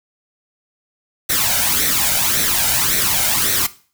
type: noise with flanger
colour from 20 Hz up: white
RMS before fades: -17 dBFS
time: 1.29-3.67 s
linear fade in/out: 10 ms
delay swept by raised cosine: 0.5 to 1.36 ms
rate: 1.8 Hz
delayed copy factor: +0.65
effects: noise-tail reverb RT60 0.4 s tail -17 dB re dry